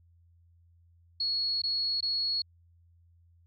sine tone with dropouts, 4343 Hz, C#8, 36 cents flat, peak -27 dBFS, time 1.2-2.42 s, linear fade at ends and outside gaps 5 ms, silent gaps 1.619-1.636 / 2.007-2.026 s, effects added 85 Hz sine -59 dBFS peak until 3.46 s

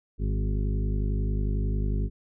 harmonic tone with a mistuned harmonic, 51.1 Hz, G#1, 27 cents flat, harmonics 1 / 2 / 3 / 4 / 5 / 7 / 8, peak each -25 / -31 / -35 / -37 / -39 / -42 / -43 dBFS, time 0.18-2.1 s, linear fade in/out 50 ms, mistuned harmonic 4, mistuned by -20 cents, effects none

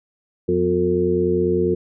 harmonic tone with a mistuned harmonic, 90 Hz, F#2, 47 cents flat, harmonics 1 / 2 / 3 / 4 / 5, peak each -28 / -24 / -28 / -19 / -21 dBFS, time 0.48-1.75 s, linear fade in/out 10 ms, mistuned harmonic 3, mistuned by -93 cents, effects none

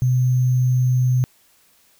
sine tone with sample-and-hold, 126.1 Hz, B2, 36 cents sharp, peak -14 dBFS, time 0.02-1.24 s, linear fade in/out 0 ms, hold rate 6300 Hz, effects white hiss -57 dBFS RMS until 1.99 s

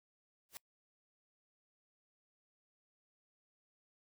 white noise with exponential growth, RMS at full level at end -43 dBFS, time 0.49-0.57 s, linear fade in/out 0 ms, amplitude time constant 17 ms, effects noise-tail reverb RT60 0.1 s tail -25 dB re dry

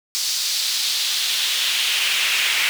brown noise with high-pass filter sweep, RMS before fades -21 dBFS, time 0.15-2.69 s, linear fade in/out 0 ms, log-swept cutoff 4900 to 2400 Hz, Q 2.2, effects none

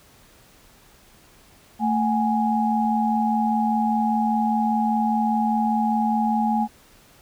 sine tone cluster, 222.9 / 746 / 831 Hz, A3 / F#5 / G#5, +23 / +14 / +1 cents, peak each -21 / -30 / -22 dBFS, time 1.79-6.68 s, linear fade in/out 50 ms, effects pink hiss -53 dBFS RMS until 7.21 s

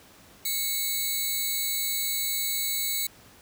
10% pulse tone pair together, 2204 / 3930 Hz, C#7 / B7, -11 / -9 cents, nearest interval minor seventh, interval 1002 cents, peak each -22 / -20 dBFS, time 0.45-3.07 s, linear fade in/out 5 ms, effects pink hiss -53 dBFS RMS until 3.41 s + high-pass 60 Hz 12 dB/octave

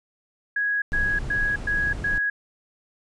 sine tone bursts, 1661.2 Hz, G#6, in tune, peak -21 dBFS, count 5, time 0.56-2.3 s, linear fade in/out 5 ms, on 260 ms, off 110 ms
brown noise, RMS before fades -30 dBFS, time 0.92-2.18 s, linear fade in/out 0 ms
effects resampled to 22050 Hz

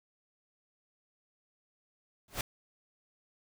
pink noise with exponential growth, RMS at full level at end -28 dBFS, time 2.28-2.41 s, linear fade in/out 2 ms, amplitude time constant 27 ms, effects none

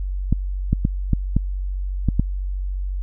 clicks, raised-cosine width 5 ms, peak -5 dBFS, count 7, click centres 0.326 / 0.73 / 0.851 / 1.133 / 1.366 / 2.087 / 2.196 s, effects added 47 Hz sine -22 dBFS peak until 3.02 s

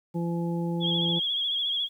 harmonic tone, 170 Hz, F3, 46 cents flat, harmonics 1 / 2 / 3 / 5, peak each -27 / -33 / -38 / -40 dBFS, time 0.14-1.2 s, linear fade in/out 20 ms
sine tone with vibrato, 3322 Hz, G#7, in tune, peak -25 dBFS, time 0.8-1.89 s, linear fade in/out 50 ms, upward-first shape triangle, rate 14 Hz, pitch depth 68 cents each way
effects 10-bit

